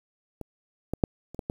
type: clicks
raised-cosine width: 2 ms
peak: -23 / -15 / -7 / -28 / -19 / -16 dBFS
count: 6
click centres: 0.413 / 0.936 / 1.038 / 1.346 / 1.392 / 1.499 s
effects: 8-bit